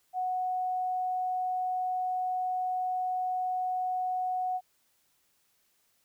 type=tone; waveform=sine; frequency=737 Hz; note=F#5; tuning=7 cents flat; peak=-28 dBFS; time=0.13-4.61 s; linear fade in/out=50 ms; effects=white hiss -71 dBFS RMS until 6.04 s